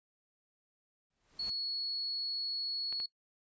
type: noise with exponential growth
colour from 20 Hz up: pink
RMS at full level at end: -49 dBFS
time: 1.1-1.5 s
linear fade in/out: 5 ms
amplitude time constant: 86 ms
type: tone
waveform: sine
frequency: 4367 Hz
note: C#8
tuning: 27 cents flat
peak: -34 dBFS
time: 1.39-3.06 s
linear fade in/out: 5 ms
type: clicks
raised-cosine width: 0.3 ms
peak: -32 dBFS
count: 2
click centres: 2.926 / 3.001 s
effects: noise-tail reverb RT60 0.1 s tail -23 dB re dry + resampled to 16000 Hz